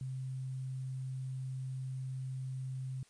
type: tone with sample-and-hold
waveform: sine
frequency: 130.81 Hz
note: C3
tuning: in tune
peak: -37 dBFS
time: 0.01-3.03 s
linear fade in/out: 2 ms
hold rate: 8820 Hz
effects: white hiss -66 dBFS RMS until 3.09 s + resampled to 22050 Hz